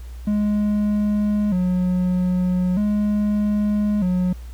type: tone with vibrato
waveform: triangle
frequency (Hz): 194.5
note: G3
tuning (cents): -13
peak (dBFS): -15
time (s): 0.27-4.33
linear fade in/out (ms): 5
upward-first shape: square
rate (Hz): 0.4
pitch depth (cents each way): 120
effects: added 60 Hz sine -32 dBFS peak until 4.53 s + pink hiss -51 dBFS RMS until 4.53 s